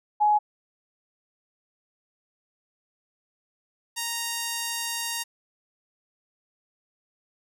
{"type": "tone pair in turn", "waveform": ["sine", "5% pulse"], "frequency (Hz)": [840, 931.7], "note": ["G#5", "A#5"], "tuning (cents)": [19, -1], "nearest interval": "major second", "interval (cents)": 180, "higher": "second", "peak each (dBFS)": [-17, -16], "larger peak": "second", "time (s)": [[0.2, 0.39], [3.96, 5.24]], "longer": "second", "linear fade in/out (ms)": 20, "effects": []}